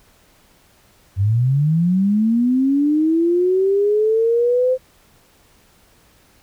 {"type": "linear sweep", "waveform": "sine", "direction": "up", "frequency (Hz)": [92.5, 519], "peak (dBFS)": -13, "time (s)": [1.16, 4.78], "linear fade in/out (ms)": 50, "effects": ["pink hiss -54 dBFS RMS until 6.42 s"]}